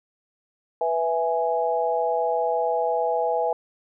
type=chord; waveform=sine; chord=E major; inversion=second; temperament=equal; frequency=493.9 / 659.3 / 830.6 Hz; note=B4 / E5 / G#5; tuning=0 / 0 / 0 cents; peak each=-25 dBFS; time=0.81-3.53 s; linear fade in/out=2 ms; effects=none